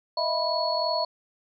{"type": "tone cluster", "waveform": "sine", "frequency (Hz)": [626, 669, 984, 4371], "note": ["D#5", "E5", "B5", "C#8"], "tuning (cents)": [10, 25, -7, -25], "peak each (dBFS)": -29, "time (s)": [0.17, 1.05], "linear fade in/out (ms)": 5, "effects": []}